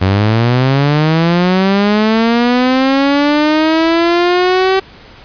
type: linear sweep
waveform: sawtooth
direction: up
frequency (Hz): 91.7 to 385.3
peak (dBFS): -5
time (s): 0.01-4.8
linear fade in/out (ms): 10
effects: pink hiss -38 dBFS RMS until 5.24 s + resampled to 11025 Hz